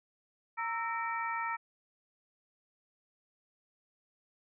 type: harmonic tone with a mistuned harmonic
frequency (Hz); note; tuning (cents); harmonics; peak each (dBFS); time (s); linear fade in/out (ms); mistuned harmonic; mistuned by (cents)
461.6; A#4; -17; 2 / 3 / 4 / 5; -36 / -37 / -40 / -41; 0.57-1.57; 20; 3; -81
effects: none